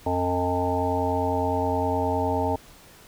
harmonic tone, 89.7 Hz, F2, 47 cents sharp, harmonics 1 / 3 / 5 / 7 / 9 / 10, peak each -29 / -29 / -29 / -29 / -29 / -29 dBFS, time 0.06-2.56 s, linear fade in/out 5 ms, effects pink hiss -50 dBFS RMS until 3.07 s

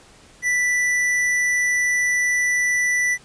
sine tone with tanh clipping, 1975.5 Hz, B6, in tune, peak -19 dBFS, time 0.42-3.18 s, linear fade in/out 50 ms, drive 16 dB, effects pink hiss -49 dBFS RMS until 3.24 s + resampled to 22050 Hz

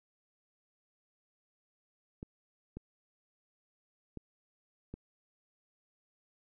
clicks, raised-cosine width 3 ms, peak -29 dBFS, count 4, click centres 2.229 / 2.77 / 4.173 / 4.94 s, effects none

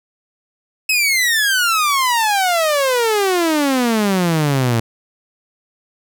sawtooth exponential sweep, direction down, 2600 to 112.1 Hz, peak -10 dBFS, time 0.89-4.8 s, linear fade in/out 5 ms, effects none

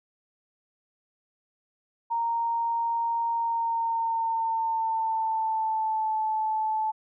sine tone with pitch glide, 928 to 870.9 Hz, A#5 to A5, -8 to -18 cents, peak -24 dBFS, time 2.1-6.92 s, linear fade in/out 20 ms, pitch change -110 cents, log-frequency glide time 3.32-6.17 s, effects none

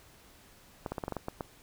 clicks, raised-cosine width 1 ms, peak -20 dBFS, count 9, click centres 0.862 / 0.92 / 0.982 / 1.038 / 1.081 / 1.123 / 1.167 / 1.284 / 1.408 s, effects pink hiss -58 dBFS RMS until 1.62 s

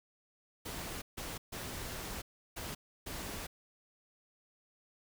pink noise bursts at uneven times, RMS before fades -42 dBFS, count 5, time 0.65-1.02 / 1.17-1.38 / 1.52-2.22 / 2.56-2.75 / 3.06-3.47 s, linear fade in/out 10 ms, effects none

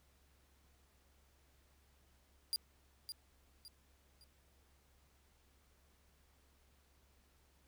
sawtooth tone with echo, 4800 Hz, D8, 37 cents sharp, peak -31 dBFS, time 2.53-2.56 s, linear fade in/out 0 ms, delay 560 ms, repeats 3, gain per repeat -9 dB, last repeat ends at 4.24 s, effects added 68 Hz sine -70 dBFS peak until 7.67 s + pink hiss -73 dBFS RMS until 7.67 s

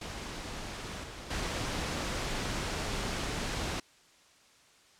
pink noise with level steps, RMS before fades -40 / -44 / -34 dBFS, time 0.01-3.8 s, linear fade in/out 5 ms, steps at 1.03 / 1.3 s, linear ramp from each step 10 ms, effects white hiss -61 dBFS RMS until 4.99 s + low-pass 7000 Hz 12 dB/octave

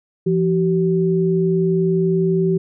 sine tone pair together, 170.03 / 381.7 Hz, F3 / G4, -46 / -46 cents, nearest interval octave + major second, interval 1400 cents, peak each -17 dBFS, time 0.26-2.58 s, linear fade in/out 10 ms, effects none

